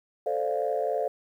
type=chord; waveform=sine; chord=D minor seventh; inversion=second; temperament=equal; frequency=440 / 523.3 / 587.3 / 698.5 Hz; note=A4 / C5 / D5 / F5; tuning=0 / 0 / 0 / 0 cents; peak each=-30 dBFS; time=0.26-1.08 s; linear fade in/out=5 ms; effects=tanh soft clip ceiling -16 dBFS + 10-bit